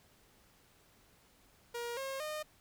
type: tone with pitch steps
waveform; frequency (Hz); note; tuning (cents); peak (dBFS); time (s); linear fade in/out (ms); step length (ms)
sawtooth; 474.3 / 538.6 / 611.5; A#4 / C#5 / D#5; +30 / -50 / -30; -34; 1.74-2.43; 10; 230
effects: pink hiss -66 dBFS RMS until 2.6 s